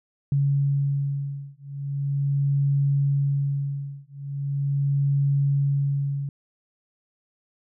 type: beating tone pair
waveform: sine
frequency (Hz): 140 / 140.4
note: C#3 / C#3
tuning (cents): +18 / +22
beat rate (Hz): 0.4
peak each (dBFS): -24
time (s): 0.32-6.29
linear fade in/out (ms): 2
effects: none